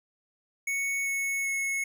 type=tone with pitch steps; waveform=square; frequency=2217 / 2203 / 2189 Hz; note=C#7 / C#7 / C#7; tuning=0 / -11 / -22 cents; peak=-28 dBFS; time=0.67-1.84 s; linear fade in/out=5 ms; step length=390 ms; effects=none